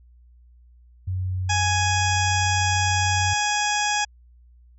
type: tone with pitch glide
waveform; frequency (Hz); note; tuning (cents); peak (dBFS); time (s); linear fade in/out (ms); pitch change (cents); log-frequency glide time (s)
sine; 92.5 to 93.74; F#2 to F#2; 0 to +23; -23; 1.07-3.34; 10; +23; 1.73-1.86
type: harmonic tone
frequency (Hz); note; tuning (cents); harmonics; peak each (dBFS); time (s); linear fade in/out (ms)
833; G#5; +5; 1 / 2 / 3 / 4 / 6 / 7 / 8 / 9; -24 / -27 / -29 / -30 / -32 / -32 / -33 / -34; 1.49-4.05; 10
effects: added 60 Hz sine -49 dBFS peak until 4.78 s